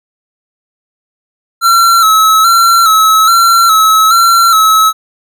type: tone with vibrato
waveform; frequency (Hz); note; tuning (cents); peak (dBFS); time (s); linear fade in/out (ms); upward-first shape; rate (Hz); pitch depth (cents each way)
square; 1327; E6; +11; -5; 1.61-4.93; 50; square; 1.2; 44
effects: none